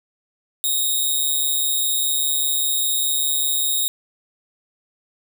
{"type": "tone with amplitude modulation", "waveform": "5% pulse", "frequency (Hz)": 3746, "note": "A#7", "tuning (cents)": 8, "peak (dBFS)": -8, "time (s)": [0.64, 3.88], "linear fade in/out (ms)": 0, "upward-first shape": "sine", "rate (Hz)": 145, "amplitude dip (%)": 55, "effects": []}